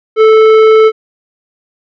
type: tone with tanh clipping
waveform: triangle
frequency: 438.3 Hz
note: A4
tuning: 7 cents flat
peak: -4 dBFS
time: 0.16-0.92 s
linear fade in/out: 50 ms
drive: 16 dB
effects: none